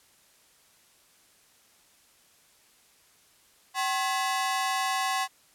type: ring-modulated tone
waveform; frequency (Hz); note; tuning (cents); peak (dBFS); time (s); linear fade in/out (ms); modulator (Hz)
sawtooth; 920; A#5; -23; -19; 3.74-5.28; 50; 154
effects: white hiss -61 dBFS RMS until 5.54 s + low-pass 12000 Hz 12 dB/octave